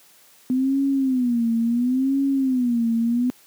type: tone with vibrato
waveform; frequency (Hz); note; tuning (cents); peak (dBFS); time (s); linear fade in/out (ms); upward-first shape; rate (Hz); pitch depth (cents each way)
sine; 251.2; B3; +30; -17; 0.5-3.3; 0; sine; 0.72; 160
effects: white hiss -53 dBFS RMS until 3.46 s + high-pass 150 Hz 12 dB/octave